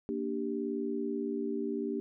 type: chord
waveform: sine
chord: G minor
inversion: first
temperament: equal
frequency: 233.1 / 293.7 / 392 Hz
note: Bb3 / D4 / G4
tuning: 0 / 0 / 0 cents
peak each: -36 / -36 / -35 dBFS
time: 0.09-2 s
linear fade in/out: 0 ms
effects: none

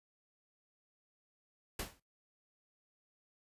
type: noise with exponential decay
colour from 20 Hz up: pink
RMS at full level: -35 dBFS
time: 1.79-2 s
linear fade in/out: 5 ms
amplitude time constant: 44 ms
effects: noise-tail reverb RT60 0.2 s tail -20 dB re dry + resampled to 32000 Hz

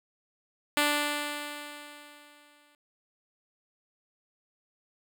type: tone with exponential decay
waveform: 5% pulse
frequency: 293.7 Hz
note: D4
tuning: in tune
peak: -11 dBFS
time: 0.77-2.75 s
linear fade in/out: 1 ms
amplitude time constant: 430 ms
effects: none

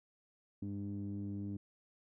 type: tone with low-pass filter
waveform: sawtooth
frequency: 100.4 Hz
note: G2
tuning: 42 cents sharp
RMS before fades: -41 dBFS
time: 0.62-1.57 s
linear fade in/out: 5 ms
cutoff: 260 Hz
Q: 9.7
effects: none

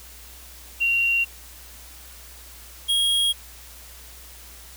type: tone pair in turn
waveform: sine / square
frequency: 2757 / 3279 Hz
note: F7 / G#7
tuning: -23 / -23 cents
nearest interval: minor third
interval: 300 cents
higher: second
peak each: -18 / -19 dBFS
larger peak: first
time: 0.8-1.25 / 2.88-3.33 s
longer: neither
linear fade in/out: 20 ms
effects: added 60 Hz sine -46 dBFS peak until 4.76 s + white hiss -45 dBFS RMS until 4.76 s

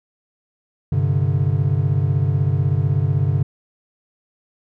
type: chord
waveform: triangle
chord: G suspended fourth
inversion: none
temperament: equal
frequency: 98 / 130.81 / 146.83 Hz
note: G2 / C3 / D3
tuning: 0 / 0 / 0 cents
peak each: -18 dBFS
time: 0.92-3.43 s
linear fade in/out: 5 ms
effects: none

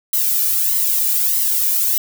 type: noise with flanger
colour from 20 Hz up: violet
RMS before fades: -17 dBFS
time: 0.13-1.98 s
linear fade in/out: 2 ms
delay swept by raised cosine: 0.98 to 1.72 ms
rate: 1.6 Hz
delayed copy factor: +0.85
effects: none

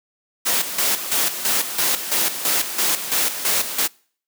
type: noise with tremolo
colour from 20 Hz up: white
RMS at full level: -19 dBFS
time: 0.45-3.88 s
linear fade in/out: 20 ms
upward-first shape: square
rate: 3 Hz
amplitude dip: 65%
effects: noise-tail reverb RT60 0.5 s tail -26 dB re dry + high-pass 200 Hz 12 dB/octave

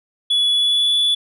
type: tone with pitch glide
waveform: sine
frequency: 3407 to 3441 Hz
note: G#7 to A7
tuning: +44 to -39 cents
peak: -11 dBFS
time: 0.3-1.15 s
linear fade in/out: 10 ms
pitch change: +17 cents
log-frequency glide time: 0.51-0.96 s
effects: tanh soft clip ceiling -13 dBFS

